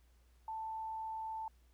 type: tone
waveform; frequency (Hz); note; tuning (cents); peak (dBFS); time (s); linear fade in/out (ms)
sine; 884; A5; +8; -39; 0.48-1.48; 2
effects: added 60 Hz sine -64 dBFS peak until 1.73 s + pink hiss -75 dBFS RMS until 1.73 s